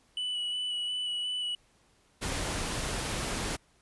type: tone with vibrato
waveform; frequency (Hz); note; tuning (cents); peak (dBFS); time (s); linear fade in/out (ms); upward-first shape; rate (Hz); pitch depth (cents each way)
triangle; 2960; F#7; 0; -29; 0.17-1.55; 2; square; 2.8; 13
type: noise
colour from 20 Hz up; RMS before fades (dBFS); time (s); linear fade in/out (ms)
pink; -33; 2.21-3.57; 20
effects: pink hiss -66 dBFS RMS until 3.81 s + resampled to 24000 Hz